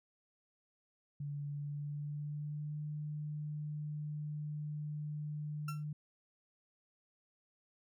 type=tone with pitch glide; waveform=sine; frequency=144.3 to 149.99 Hz; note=D3 to D3; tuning=-30 to +37 cents; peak=-38 dBFS; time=1.2-5.93 s; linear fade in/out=5 ms; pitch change=+67 cents; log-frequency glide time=1.47-2.81 s
type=tone with exponential decay; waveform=35% pulse; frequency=1353 Hz; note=E6; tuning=45 cents sharp; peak=-37 dBFS; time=5.68-5.84 s; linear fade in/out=5 ms; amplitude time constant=34 ms
effects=none